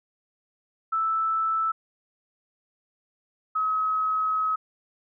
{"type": "tone pair in turn", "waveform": "sine", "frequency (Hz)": [1317, 1278], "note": ["E6", "D#6"], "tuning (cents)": [-2, 46], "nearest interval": "minor second", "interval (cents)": 52, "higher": "first", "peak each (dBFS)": -22, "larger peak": "neither", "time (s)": [[0.92, 1.72], [3.55, 4.56]], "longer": "second", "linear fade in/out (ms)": 10, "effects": []}